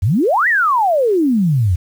sine exponential two-way sweep, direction up then down, 81.8 to 2001 to 81.8 Hz, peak -11 dBFS, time 0.02-1.76 s, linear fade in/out 10 ms, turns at 0.48 s, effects 7-bit

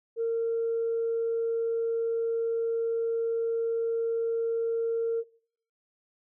sine tone, 458.8 Hz, A#4, 28 cents flat, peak -24 dBFS, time 0.16-5.24 s, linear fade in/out 50 ms, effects noise-tail reverb RT60 0.6 s tail -21 dB re dry + tanh soft clip ceiling -21 dBFS

